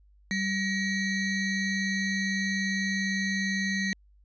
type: ring-modulated tone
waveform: square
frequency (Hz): 1046.5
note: C6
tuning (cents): 0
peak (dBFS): -24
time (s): 0.31-3.93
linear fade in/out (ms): 0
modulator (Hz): 852
effects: added 50 Hz sine -56 dBFS peak until 4.24 s + resampled to 16000 Hz